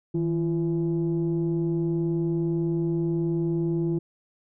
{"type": "tone pair together", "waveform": "sine", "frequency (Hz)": [160.4, 339.9], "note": ["E3", "F4"], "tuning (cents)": [-47, -47], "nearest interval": "octave + minor second", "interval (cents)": 1300, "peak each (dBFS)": -24, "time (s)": [0.14, 3.99], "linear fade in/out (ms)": 10, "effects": ["tanh soft clip ceiling -18 dBFS"]}